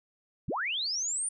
sine linear sweep, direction up, 57.3 to 9330 Hz, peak -29 dBFS, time 0.48-1.29 s, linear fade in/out 5 ms, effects none

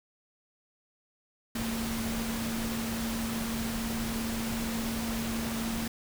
sine tone in noise, 227.4 Hz, A#3, 43 cents flat, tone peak -32 dBFS, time 1.55-5.88 s, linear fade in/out 5 ms, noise pink, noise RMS -36 dBFS, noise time 1.55-5.88 s, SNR +1 dB, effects none

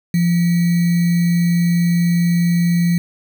sine tone with sample-and-hold, 172.3 Hz, F3, 23 cents flat, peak -12 dBFS, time 0.14-2.98 s, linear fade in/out 2 ms, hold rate 2100 Hz, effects none

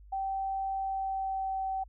sine tone with pitch glide, 775 to 767 Hz, G5 to G5, -20 to -38 cents, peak -30 dBFS, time 0.12-1.84 s, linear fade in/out 10 ms, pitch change -18 cents, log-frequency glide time 0.74-1.71 s, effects added 50 Hz sine -50 dBFS peak until 1.88 s

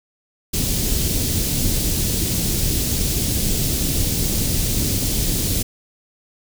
pink band-stop noise, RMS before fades -20 dBFS, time 0.53-5.63 s, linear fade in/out 10 ms, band 300 to 4500 Hz, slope 12 dB/octave, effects none

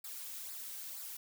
blue noise with flanger, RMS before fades -45 dBFS, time 0.04-1.17 s, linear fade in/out 5 ms, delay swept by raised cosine 0.32 to 2.92 ms, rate 2.1 Hz, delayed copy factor -0.65, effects none

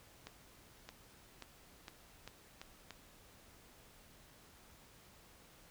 accelerating click train, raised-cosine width 0.2 ms, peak -30 dBFS, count 7, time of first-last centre 0.27-2.907 s, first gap 620 ms, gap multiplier 0.86, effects pink hiss -62 dBFS RMS until 5.7 s

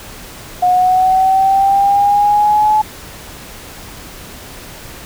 sine linear sweep, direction up, 721 to 859 Hz, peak -8 dBFS, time 0.62-2.82 s, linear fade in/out 10 ms, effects pink hiss -33 dBFS RMS until 5.05 s

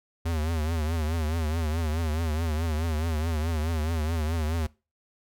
square tone with vibrato, 79.7 Hz, D#2, 42 cents sharp, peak -26 dBFS, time 0.25-4.67 s, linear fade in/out 10 ms, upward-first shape triangle, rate 4.7 Hz, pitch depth 120 cents each way, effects noise-tail reverb RT60 0.3 s tail -22 dB re dry

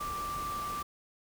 sine tone in noise, 1174.7 Hz, D6, in tune, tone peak -34 dBFS, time 0-0.83 s, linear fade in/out 10 ms, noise pink, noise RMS -43 dBFS, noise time 0-0.83 s, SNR +6 dB, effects none

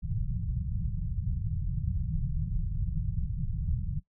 pink low-pass noise, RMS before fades -31 dBFS, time 0.02-4 s, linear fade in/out 20 ms, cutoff 180 Hz, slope 96 dB/octave, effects noise-tail reverb RT60 0.1 s tail -17 dB re dry

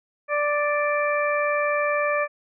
harmonic tone, 587.3 Hz, D5, in tune, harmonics 1 / 2 / 3 / 4, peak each -23 / -26 / -28 / -29 dBFS, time 0.28-2.28 s, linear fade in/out 50 ms, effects none

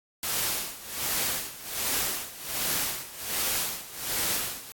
white noise with tremolo, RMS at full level -27 dBFS, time 0.23-4.72 s, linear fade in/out 0 ms, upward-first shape sine, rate 1.3 Hz, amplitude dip 85%, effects AAC 64 kbps

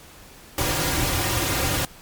pink noise with comb filter, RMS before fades -23 dBFS, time 0.58-1.85 s, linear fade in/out 2 ms, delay 4.6 ms, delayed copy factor -0.75, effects pink hiss -46 dBFS RMS until 2.01 s + MP3 96 kbps

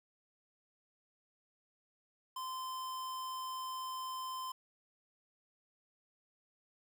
square tone, 1034 Hz, C6, 21 cents flat, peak -40 dBFS, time 2.36-4.52 s, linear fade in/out 5 ms, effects 11-bit

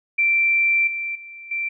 sine tone with level steps, 2349 Hz, D7, in tune, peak -15 / -24 / -36 / -22 dBFS, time 0.18-1.69 s, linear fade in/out 10 ms, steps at 0.87 / 1.15 / 1.51 s, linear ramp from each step 5 ms, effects none

